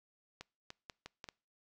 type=clicks; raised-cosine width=0.2 ms; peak=-28 dBFS; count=6; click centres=0.41 / 0.704 / 0.898 / 1.06 / 1.242 / 1.288 s; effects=noise-tail reverb RT60 0.4 s tail -26 dB re dry